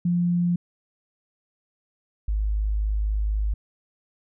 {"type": "tone pair in turn", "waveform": "sine", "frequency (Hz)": [174.61, 52.11], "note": ["F3", "G#1"], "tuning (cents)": [0, 7], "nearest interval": "octave + major sixth", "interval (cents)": 2093, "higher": "first", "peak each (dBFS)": [-19, -21], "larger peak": "first", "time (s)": [[0.05, 0.56], [2.28, 3.54]], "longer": "second", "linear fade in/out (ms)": 5, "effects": []}